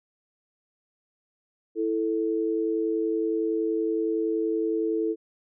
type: tone pair together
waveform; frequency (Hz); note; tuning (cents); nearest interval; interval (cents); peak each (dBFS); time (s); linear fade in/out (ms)
sine; 329.3 / 440; E4 / A4; -2 / 0; perfect fourth; 502; -26; 1.75-5.16; 50
effects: none